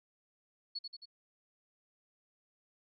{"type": "tone with echo", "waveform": "sine", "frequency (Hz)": 4390, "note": "C#8", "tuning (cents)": -18, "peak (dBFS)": -36, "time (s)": [0.75, 0.79], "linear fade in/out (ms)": 10, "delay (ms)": 89, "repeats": 3, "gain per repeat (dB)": -4, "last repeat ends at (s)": 1.057, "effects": []}